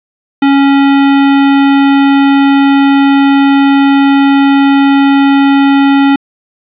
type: tone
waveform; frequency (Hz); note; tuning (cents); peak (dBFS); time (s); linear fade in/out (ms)
square; 277.2; C#4; 0; -5; 0.42-6.16; 5
effects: resampled to 8000 Hz + 7-bit